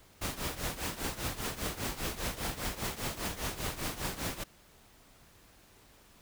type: noise with tremolo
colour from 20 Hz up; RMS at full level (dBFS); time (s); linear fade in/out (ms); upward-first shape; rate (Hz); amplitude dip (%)
pink; -33; 0.21-4.44; 10; triangle; 5; 85
effects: pink hiss -60 dBFS RMS until 6.21 s